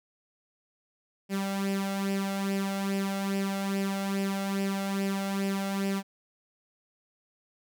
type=tone with flanger; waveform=sawtooth; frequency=196 Hz; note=G3; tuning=in tune; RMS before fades=-30 dBFS; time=1.29-6.03 s; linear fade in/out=50 ms; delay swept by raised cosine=0.38 to 1.48 ms; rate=2.4 Hz; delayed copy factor=+0.6; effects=none